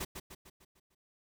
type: noise with echo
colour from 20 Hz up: pink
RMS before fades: -37 dBFS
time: 0-0.05 s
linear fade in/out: 10 ms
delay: 150 ms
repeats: 6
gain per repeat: -6 dB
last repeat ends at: 0.95 s
effects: none